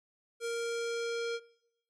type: tone with low-pass filter sweep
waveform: square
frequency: 466.2 Hz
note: A#4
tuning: in tune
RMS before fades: -35 dBFS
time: 0.4-1.4 s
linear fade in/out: 50 ms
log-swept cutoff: 9100 to 4800 Hz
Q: 1.4
effects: noise-tail reverb RT60 0.8 s tail -20 dB re dry